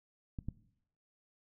clicks, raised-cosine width 5 ms, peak -27 / -25 dBFS, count 2, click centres 0.388 / 0.486 s, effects noise-tail reverb RT60 0.7 s tail -18 dB re dry

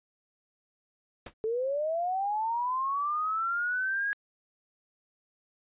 pink noise with exponential decay, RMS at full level -35 dBFS, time 1.26-1.34 s, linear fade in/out 5 ms, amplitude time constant 16 ms
sine linear sweep, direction up, 430 to 1661.2 Hz, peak -27 dBFS, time 1.44-4.13 s, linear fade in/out 0 ms
effects resampled to 8000 Hz

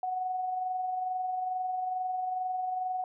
sine tone with amplitude modulation, 740 Hz, F#5, in tune, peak -28 dBFS, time 0.03-3.04 s, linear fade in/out 2 ms, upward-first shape sine, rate 22.3 Hz, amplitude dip 35%, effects none

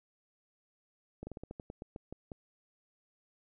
slowing click train, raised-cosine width 2 ms, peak -29 dBFS, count 12, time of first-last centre 1.23-2.318 s, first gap 40 ms, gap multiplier 1.17, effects none

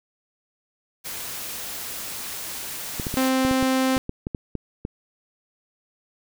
white noise, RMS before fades -33 dBFS, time 1.04-3.3 s, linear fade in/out 20 ms
clicks, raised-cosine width 3 ms, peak -15 dBFS, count 12, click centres 2.998 / 3.068 / 3.141 / 3.45 / 3.512 / 3.627 / 3.968 / 4.094 / 4.269 / 4.348 / 4.553 / 4.851 s
sawtooth tone, 261.6 Hz, C4, in tune, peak -15 dBFS, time 3.17-3.98 s, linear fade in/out 0 ms
effects none

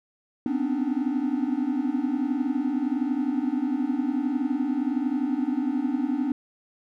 triangle tone cluster, 248.4 / 259.7 / 281.2 / 300.7 Hz, B3 / C4 / C#4 / D4, +10 / -13 / +25 / +41 cents, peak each -27 dBFS, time 0.46-6.32 s, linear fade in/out 2 ms, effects none

